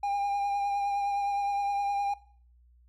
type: tone with vibrato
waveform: triangle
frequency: 805 Hz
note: G5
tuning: 46 cents sharp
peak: -25 dBFS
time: 0.03-2.14 s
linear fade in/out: 5 ms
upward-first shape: sine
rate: 9.7 Hz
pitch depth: 19 cents each way
effects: noise-tail reverb RT60 0.5 s tail -19 dB re dry + added 60 Hz sine -57 dBFS peak until 2.88 s